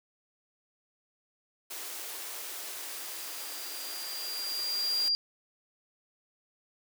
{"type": "high-pass noise", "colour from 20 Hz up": "white", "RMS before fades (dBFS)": -40, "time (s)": [1.7, 5.09], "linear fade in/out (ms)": 10, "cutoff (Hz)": 290, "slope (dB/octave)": 48}
{"type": "tone with exponential growth", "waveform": "sine", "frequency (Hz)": 4774, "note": "D8", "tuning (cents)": 28, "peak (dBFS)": -24, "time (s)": [2.25, 5.15], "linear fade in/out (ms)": 0, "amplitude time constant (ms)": 630}
{"effects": []}